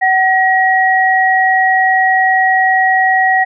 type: tone pair together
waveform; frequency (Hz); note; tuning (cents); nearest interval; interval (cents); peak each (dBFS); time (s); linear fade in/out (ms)
sine; 755 / 1902.5; F#5 / A#6; +35 / +35; octave + major third; 1600; -11; 0.01-3.45; 20
effects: none